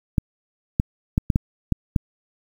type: clicks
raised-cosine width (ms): 5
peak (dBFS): -5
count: 7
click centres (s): 0.182 / 0.799 / 1.179 / 1.302 / 1.359 / 1.723 / 1.962
effects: 7-bit